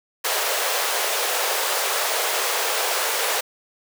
pink high-pass noise, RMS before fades -23 dBFS, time 0.24-3.41 s, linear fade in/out 10 ms, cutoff 430 Hz, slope 48 dB/octave, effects none

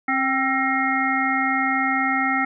harmonic tone with a mistuned harmonic, 267.6 Hz, C4, 39 cents sharp, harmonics 1 / 3 / 5 / 7 / 8, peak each -25 / -25 / -25 / -25 / -25 dBFS, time 0.08-2.45 s, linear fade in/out 5 ms, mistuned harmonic 3, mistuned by -47 cents, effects none

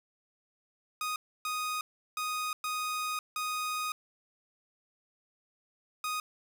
sawtooth tone bursts at uneven times, 1244.5 Hz, D#6, in tune, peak -28 dBFS, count 6, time 1.01-1.16 / 1.45-1.81 / 2.17-2.53 / 2.64-3.19 / 3.36-3.92 / 6.04-6.2 s, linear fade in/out 2 ms, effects none

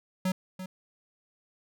square tone with echo, 185.8 Hz, F#3, 7 cents sharp, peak -26 dBFS, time 0.25-0.32 s, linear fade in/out 5 ms, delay 340 ms, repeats 1, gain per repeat -11 dB, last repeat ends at 0.66 s, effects none

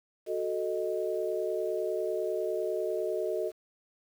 sine chord, D# diminished, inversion first, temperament equal, 370 / 440 / 622.3 Hz, F#4 / A4 / D#5, 0 / 0 / 0 cents, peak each -33 dBFS, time 0.26-3.52 s, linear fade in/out 50 ms, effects 9-bit

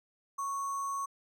sine tone with sample-and-hold, 1107 Hz, C#6, 3 cents flat, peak -32 dBFS, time 0.38-1.06 s, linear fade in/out 10 ms, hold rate 7350 Hz, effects low-pass 12000 Hz 12 dB/octave

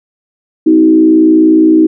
sine tone with frequency modulation, 317.3 Hz, D#4, 34 cents sharp, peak -3 dBFS, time 0.66-1.87 s, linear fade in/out 10 ms, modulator 59.1 Hz, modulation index 0.68, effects none

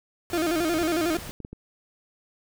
pink noise, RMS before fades -39 dBFS, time 0.3-1.31 s, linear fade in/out 0 ms
35% pulse tone with vibrato, 329.6 Hz, E4, in tune, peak -21 dBFS, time 0.33-1.17 s, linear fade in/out 2 ms, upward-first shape square, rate 11 Hz, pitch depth 90 cents each way
clicks, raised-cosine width 3 ms, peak -25 dBFS, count 8, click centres 0.604 / 0.769 / 0.817 / 1.187 / 1.294 / 1.403 / 1.449 / 1.53 s
effects none

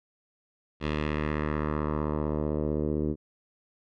10% pulse tone with low-pass filter sweep, 75.7 Hz, D#2, 47 cents flat, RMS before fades -29 dBFS, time 0.8-3.16 s, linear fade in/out 50 ms, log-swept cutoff 3300 to 350 Hz, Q 1.6, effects none

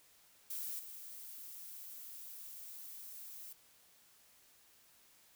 violet noise with level steps, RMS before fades -42 / -50 dBFS, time 0.5-3.53 s, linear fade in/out 5 ms, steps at 0.79 s, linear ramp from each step 5 ms, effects white hiss -66 dBFS RMS until 5.35 s

